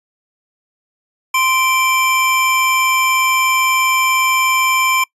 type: tone pair together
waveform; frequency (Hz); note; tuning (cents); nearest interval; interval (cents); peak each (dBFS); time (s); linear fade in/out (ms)
square; 1041 / 2342; C6 / D7; -9 / -5; octave + major second; 1404; -16; 1.34-5.04; 5
effects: noise-tail reverb RT60 0.1 s tail -25 dB re dry + resampled to 32000 Hz